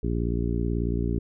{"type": "harmonic tone", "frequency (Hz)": 58.27, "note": "A#1", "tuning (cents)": 0, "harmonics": [1, 2, 3, 4, 5, 6, 7], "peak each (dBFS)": [-27, -30, -32, -33, -34, -35, -35], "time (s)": [0.03, 1.19], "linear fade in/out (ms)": 5, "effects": []}